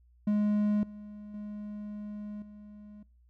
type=tone with level steps; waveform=triangle; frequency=208.6 Hz; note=G#3; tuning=8 cents sharp; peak=-22 / -40 / -35 / -44 dBFS; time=0.27-3.03 s; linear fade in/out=5 ms; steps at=0.83 / 1.34 / 2.42 s; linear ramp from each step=2 ms; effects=noise-tail reverb RT60 0.4 s tail -24 dB re dry + added 60 Hz sine -59 dBFS peak until 3.29 s